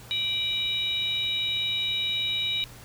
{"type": "tone cluster", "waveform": "sine", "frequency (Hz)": [2351, 2965, 3810], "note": ["D7", "F#7", "A#7"], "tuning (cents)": [1, 3, 37], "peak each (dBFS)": [-33, -33, -26], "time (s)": [0.11, 2.64], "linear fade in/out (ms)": 0, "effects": ["added 120 Hz sine -48 dBFS peak until 2.84 s", "pink hiss -48 dBFS RMS until 2.84 s"]}